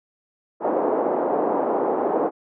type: band-pass noise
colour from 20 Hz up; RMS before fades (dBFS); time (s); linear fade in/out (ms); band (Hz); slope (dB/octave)
pink; -22; 0.6-2.31; 50; 310 to 880; 24
effects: none